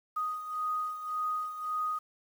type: beating tone pair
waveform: sine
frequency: 1244.5 / 1246.3 Hz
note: D#6 / D#6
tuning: 0 / +2 cents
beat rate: 1.8 Hz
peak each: -32 / -38 dBFS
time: 0.16-1.99 s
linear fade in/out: 10 ms
effects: 9-bit